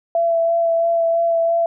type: tone with vibrato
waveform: sine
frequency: 670 Hz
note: E5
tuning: 28 cents sharp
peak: -14 dBFS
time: 0.15-1.66 s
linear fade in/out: 2 ms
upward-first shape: sine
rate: 3 Hz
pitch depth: 15 cents each way
effects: none